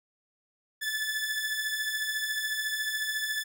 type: beating tone pair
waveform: sawtooth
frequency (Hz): 1727 / 1741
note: A6 / A6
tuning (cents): -33 / -19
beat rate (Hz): 14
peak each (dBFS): -32 / -27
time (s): 0.81-3.44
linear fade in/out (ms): 20
effects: none